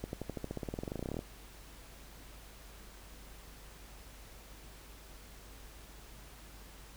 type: accelerating click train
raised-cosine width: 2 ms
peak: -24 dBFS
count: 24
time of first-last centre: 0.04-1.191 s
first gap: 91 ms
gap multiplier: 0.94
effects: added 50 Hz sine -53 dBFS peak until 6.96 s + pink hiss -55 dBFS RMS until 6.96 s